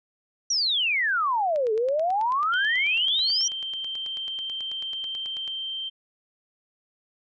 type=exponential two-way sweep; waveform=sine; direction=down then up; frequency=5920 to 420.5 to 5920 Hz; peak=-21 dBFS; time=0.5-3.48 s; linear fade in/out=5 ms; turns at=1.73 s
type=click train; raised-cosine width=0.2 ms; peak=-26 dBFS; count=37; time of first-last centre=1.56-5.477 s; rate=9.19 Hz
type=tone; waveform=sine; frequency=3136 Hz; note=G7; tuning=in tune; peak=-29 dBFS; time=2.52-5.9 s; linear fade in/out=20 ms
effects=none